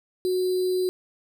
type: tone with sample-and-hold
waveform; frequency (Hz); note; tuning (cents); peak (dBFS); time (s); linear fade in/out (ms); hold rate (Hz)
sine; 367.5; F#4; -12; -21; 0.25-0.89; 0; 4410
effects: none